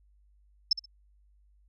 sine tone with echo, 5270 Hz, E8, 1 cent flat, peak -19 dBFS, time 0.71-0.73 s, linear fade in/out 5 ms, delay 64 ms, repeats 2, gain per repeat -13 dB, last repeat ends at 0.858 s, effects added 50 Hz sine -60 dBFS peak until 1.68 s

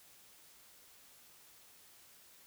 silence, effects white hiss -61 dBFS RMS until 2.46 s

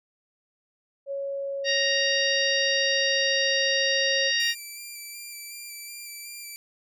sine tone with pitch glide, 554.4 to 544.2 Hz, C#5 to C#5, 0 to -32 cents, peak -28 dBFS, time 1.06-4.32 s, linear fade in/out 50 ms, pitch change -32 cents, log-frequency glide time 1.31-3.59 s
harmonic tone, 934 Hz, A#5, 3 cents sharp, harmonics 2 / 3 / 4 / 5 / 6, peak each -26 / -28 / -29 / -30 / -31 dBFS, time 1.64-4.55 s, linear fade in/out 50 ms
10% pulse tone with vibrato, 2353 Hz, D7, 3 cents sharp, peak -29 dBFS, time 4.4-6.56 s, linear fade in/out 0 ms, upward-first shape square, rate 2.7 Hz, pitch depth 19 cents each way
effects none

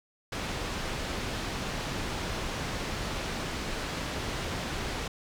pink low-pass noise, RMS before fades -34 dBFS, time 0.32-5.08 s, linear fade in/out 5 ms, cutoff 5500 Hz, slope 12 dB/octave, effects none

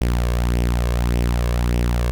sawtooth tone with flanger, 59.7 Hz, A#1, 42 cents sharp, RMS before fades -19 dBFS, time 0.01-2.11 s, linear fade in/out 0 ms, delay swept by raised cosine 0.35 to 1.85 ms, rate 1.7 Hz, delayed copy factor +0.5, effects none

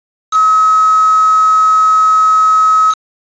sine tone with quantisation, 1280 Hz, D#6, 49 cents sharp, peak -6 dBFS, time 0.31-2.95 s, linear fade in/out 50 ms, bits 3, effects resampled to 16000 Hz

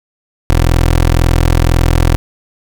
20% pulse tone, 41.96 Hz, E1, 31 cents sharp, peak -3 dBFS, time 0.5-2.16 s, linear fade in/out 0 ms, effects 7-bit

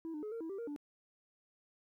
sine tone with pitch steps, 326.8 / 301.9 / 424.5 / 459.4 / 325 / 391.2 / 466.4 / 291.6 Hz, E4 / D4 / G#4 / A#4 / E4 / G4 / A#4 / D4, -15 / +48 / +38 / -25 / -24 / -4 / +1 / -12 cents, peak -37 dBFS, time 0.05-0.762 s, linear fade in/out 0 ms, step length 89 ms, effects tanh soft clip ceiling -38 dBFS + 13-bit

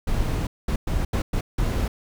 brown noise bursts at uneven times, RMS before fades -23 dBFS, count 6, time 0.07-0.47 / 0.68-0.76 / 0.87-1.05 / 1.13-1.22 / 1.33-1.41 / 1.58-1.88 s, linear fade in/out 5 ms, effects none

